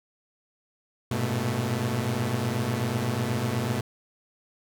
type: tone cluster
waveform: sawtooth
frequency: 100.9 / 115.5 / 123.6 / 219.3 Hz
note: G#2 / A#2 / B2 / A3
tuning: -49 / -16 / +2 / -6 cents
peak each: -29 / -30 / -24 / -28 dBFS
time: 1.11-3.81 s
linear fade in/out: 5 ms
effects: none